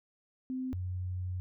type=tone pair in turn; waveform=sine; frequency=258 / 91.22 Hz; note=C4 / F#2; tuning=-24 / -24 cents; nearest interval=octave + tritone; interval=1800 cents; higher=first; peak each=-33 / -33 dBFS; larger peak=neither; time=0.5-0.73 / 0.73-1.4 s; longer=second; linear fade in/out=0 ms; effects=none